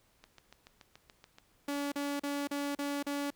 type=click train; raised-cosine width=0.2 ms; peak=-34 dBFS; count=9; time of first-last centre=0.24-1.384 s; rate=6.99 Hz
type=tone bursts; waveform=sawtooth; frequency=285.1 Hz; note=C#4; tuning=49 cents sharp; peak=-29 dBFS; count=6; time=1.68-3.305 s; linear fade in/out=5 ms; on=240 ms; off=37 ms
effects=pink hiss -69 dBFS RMS until 3.35 s